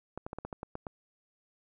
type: clicks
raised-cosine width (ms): 1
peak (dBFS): -24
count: 9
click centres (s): 0.176 / 0.265 / 0.331 / 0.386 / 0.45 / 0.528 / 0.631 / 0.754 / 0.868
effects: none